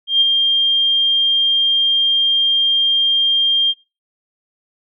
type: tone with ADSR envelope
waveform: sine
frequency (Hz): 3200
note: G7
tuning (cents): +35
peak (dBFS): -7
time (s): 0.07-3.74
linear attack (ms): 140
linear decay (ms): 23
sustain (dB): -4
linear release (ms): 41
effects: noise-tail reverb RT60 0.3 s tail -20 dB re dry